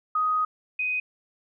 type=tone pair in turn; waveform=sine; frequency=1251 / 2502 Hz; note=D#6 / D#7; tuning=+9 / +9 cents; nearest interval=octave; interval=1200 cents; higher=second; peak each=-21 / -24 dBFS; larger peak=first; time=0.15-0.45 / 0.79-1 s; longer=first; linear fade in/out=5 ms; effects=none

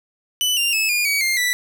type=tone with pitch steps; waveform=sawtooth; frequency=2987 / 2787 / 2600 / 2426 / 2264 / 2112 / 1970.7 Hz; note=F#7 / F7 / E7 / D#7 / C#7 / C7 / B6; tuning=+16 / -4 / -24 / -44 / +36 / +16 / -4 cents; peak=-14 dBFS; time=0.41-1.53 s; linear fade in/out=0 ms; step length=160 ms; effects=none

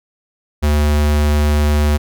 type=tone; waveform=square; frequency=74.3 Hz; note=D2; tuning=21 cents sharp; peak=-12 dBFS; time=0.62-1.98 s; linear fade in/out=20 ms; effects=none

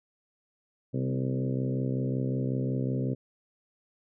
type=harmonic tone with a mistuned harmonic; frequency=65.4 Hz; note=C2; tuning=in tune; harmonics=2 / 3 / 4 / 5 / 6 / 7 / 8 / 9; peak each=-29 / -36 / -33 / -41 / -39 / -40 / -41 / -47 dBFS; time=0.93-3.15 s; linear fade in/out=20 ms; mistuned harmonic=4; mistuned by=-21 cents; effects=none

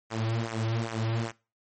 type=tone with flanger; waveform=sawtooth; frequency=113.2 Hz; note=A2; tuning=50 cents sharp; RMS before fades=-30 dBFS; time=0.1-1.32 s; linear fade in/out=20 ms; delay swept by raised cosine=0.22 to 4.82 ms; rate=2.5 Hz; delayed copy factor=-0.85; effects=noise-tail reverb RT60 0.3 s tail -21 dB re dry + MP3 32 kbps

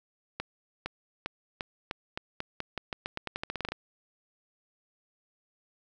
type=accelerating click train; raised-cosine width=0.3 ms; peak=-17 dBFS; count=21; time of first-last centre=0.4-3.72 s; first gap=460 ms; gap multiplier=0.87; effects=none

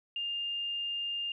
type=tone; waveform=sine; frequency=2809 Hz; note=F7; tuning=9 cents sharp; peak=-32 dBFS; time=0.16-1.32 s; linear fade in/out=2 ms; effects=12-bit

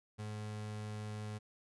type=tone; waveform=35% pulse; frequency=106.2 Hz; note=G#2; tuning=39 cents sharp; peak=-39 dBFS; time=0.18-1.39 s; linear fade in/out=20 ms; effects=resampled to 24000 Hz

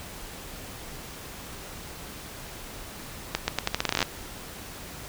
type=accelerating click train; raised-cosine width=0.2 ms; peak=-6 dBFS; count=15; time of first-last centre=3.35-4.027 s; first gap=130 ms; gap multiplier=0.82; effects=pink hiss -41 dBFS RMS until 5.08 s

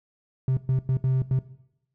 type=tone bursts at uneven times; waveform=triangle; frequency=130.81 Hz; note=C3; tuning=in tune; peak=-17 dBFS; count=5; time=0.48-0.57 / 0.69-0.79 / 0.89-0.97 / 1.04-1.22 / 1.31-1.39 s; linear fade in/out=2 ms; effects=noise-tail reverb RT60 0.8 s tail -18 dB re dry + tanh soft clip ceiling -13 dBFS

